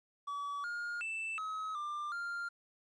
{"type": "tone with pitch steps", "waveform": "triangle", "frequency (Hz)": [1142, 1420, 2651, 1278, 1190, 1396], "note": ["D6", "F6", "E7", "D#6", "D6", "F6"], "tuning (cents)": [-49, 28, 9, 46, 22, -1], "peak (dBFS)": -35, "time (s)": [0.27, 2.49], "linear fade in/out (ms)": 10, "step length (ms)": 370, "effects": ["resampled to 22050 Hz", "12-bit"]}